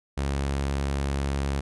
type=tone; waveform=sawtooth; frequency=69.3 Hz; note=C#2; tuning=in tune; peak=-21 dBFS; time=0.17-1.61 s; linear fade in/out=10 ms; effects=resampled to 24000 Hz